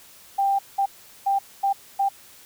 sine tone bursts at uneven times, 790 Hz, G5, 13 cents sharp, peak -18 dBFS, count 5, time 0.38-0.59 / 0.78-0.86 / 1.26-1.39 / 1.63-1.73 / 1.99-2.09 s, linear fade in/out 10 ms, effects white hiss -49 dBFS RMS until 2.45 s

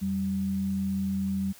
sine tone pair together, 87.31 / 193.7 Hz, F2 / G3, 0 / -20 cents, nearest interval octave + major second, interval 1380 cents, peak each -37 / -26 dBFS, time 0.01-1.53 s, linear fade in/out 20 ms, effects white hiss -52 dBFS RMS until 1.59 s

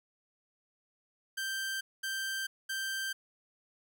sawtooth tone bursts, 1568 Hz, G6, in tune, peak -30 dBFS, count 3, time 1.37-3.13 s, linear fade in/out 10 ms, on 440 ms, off 220 ms, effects none

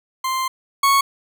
40% pulse tone pair in turn, 1046.5 / 1105.9 Hz, C6 / C#6, 0 / -4 cents, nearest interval minor second, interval 96 cents, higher second, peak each -19 / -12 dBFS, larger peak second, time 0.24-0.48 / 0.83-1.01 s, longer first, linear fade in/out 5 ms, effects none

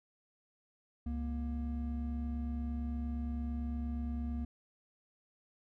triangle tone pair together, 69.3 / 236.6 Hz, C#2 / A#3, 0 / +26 cents, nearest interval octave + major sixth, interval 2126 cents, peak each -34 / -37 dBFS, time 1.06-4.45 s, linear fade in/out 5 ms, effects none

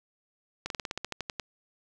slowing click train, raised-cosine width 0.2 ms, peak -16 dBFS, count 12, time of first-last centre 0.66-1.398 s, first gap 42 ms, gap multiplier 1.09, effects none

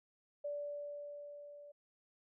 sine tone with level ramp, 581 Hz, D5, 19 cents flat, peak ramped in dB -37 to -52 dBFS, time 0.44-1.72 s, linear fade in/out 10 ms, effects none

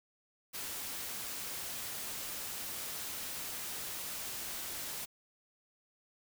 white noise, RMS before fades -41 dBFS, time 0.53-5.06 s, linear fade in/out 20 ms, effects none

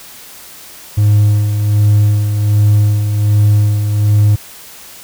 triangle tone with tremolo, 104.4 Hz, G#2, 10 cents sharp, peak -3 dBFS, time 0.97-4.36 s, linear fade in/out 10 ms, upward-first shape sine, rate 1.3 Hz, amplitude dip 55%, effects tanh soft clip ceiling 0 dBFS + white hiss -35 dBFS RMS until 5.03 s

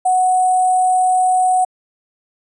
sine tone with sample-and-hold, 738 Hz, F#5, 5 cents flat, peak -11 dBFS, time 0.05-1.65 s, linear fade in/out 10 ms, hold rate 8820 Hz, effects resampled to 32000 Hz

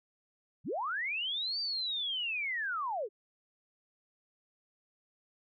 sine linear two-way sweep, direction up then down, 90.8 to 4699 to 367.6 Hz, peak -32 dBFS, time 0.64-3.09 s, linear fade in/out 50 ms, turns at 1.6 s, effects none

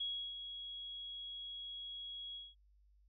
sine tone with ADSR envelope, 3322 Hz, G#7, in tune, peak -36 dBFS, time 0-2.55 s, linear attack 8 ms, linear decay 330 ms, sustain -8 dB, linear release 200 ms, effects added 50 Hz sine -65 dBFS peak until 3.08 s

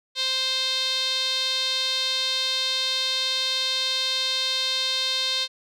sawtooth tone with band-pass filter, 523.3 Hz, C5, in tune, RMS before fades -25 dBFS, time 0.15-5.48 s, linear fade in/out 50 ms, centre 3900 Hz, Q 6, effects none

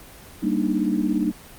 sine chord, Eb major seventh, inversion first, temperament equal, 196 / 233.1 / 293.7 / 311.1 Hz, G3 / Bb3 / D4 / Eb4, 0 / 0 / 0 / 0 cents, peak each -25 dBFS, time 0.42-1.32 s, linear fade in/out 20 ms, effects pink hiss -44 dBFS RMS until 1.58 s + Opus 24 kbps

